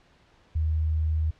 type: tone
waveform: sine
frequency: 78.6 Hz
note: D#2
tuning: 18 cents sharp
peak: -22 dBFS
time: 0.55-1.31 s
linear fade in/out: 10 ms
effects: pink hiss -60 dBFS RMS until 1.39 s + low-pass 4000 Hz 12 dB/octave